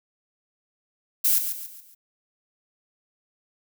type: noise with echo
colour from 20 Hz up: violet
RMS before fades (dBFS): -20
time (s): 1.24-1.39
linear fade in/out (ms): 10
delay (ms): 140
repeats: 4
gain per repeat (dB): -8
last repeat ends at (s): 1.95
effects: none